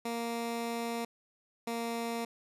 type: tone pair in turn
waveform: 15% pulse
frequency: 233.1 / 232.3 Hz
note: A#3 / A#3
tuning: 0 / -6 cents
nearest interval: unison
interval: 6 cents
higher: first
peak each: -27 dBFS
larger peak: neither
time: 0.05-1.05 / 1.67-2.25 s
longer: first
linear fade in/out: 5 ms
effects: resampled to 32000 Hz